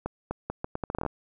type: accelerating click train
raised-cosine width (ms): 1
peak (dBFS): -16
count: 13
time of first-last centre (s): 0.06-1.063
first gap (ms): 250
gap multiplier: 0.76
effects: none